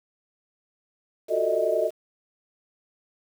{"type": "tone cluster", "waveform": "sine", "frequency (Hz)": [357.7, 377.6, 447.5, 604, 635], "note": ["F4", "F#4", "A4", "D5", "D#5"], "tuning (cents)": [41, 35, 29, 48, 35], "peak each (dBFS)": [-32, -31, -27, -27, -24], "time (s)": [1.28, 1.91], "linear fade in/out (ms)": 50, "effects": ["8-bit"]}